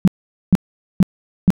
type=tone bursts; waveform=sine; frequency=185 Hz; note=F#3; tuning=in tune; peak=-6 dBFS; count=4; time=0.05-1.504 s; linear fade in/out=0 ms; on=26 ms; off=450 ms; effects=none